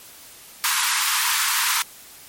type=high-pass noise; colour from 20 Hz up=pink; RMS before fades=-21 dBFS; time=0.64-1.82 s; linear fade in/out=0 ms; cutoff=910 Hz; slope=96 dB/octave; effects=white hiss -44 dBFS RMS until 2.28 s + MP3 64 kbps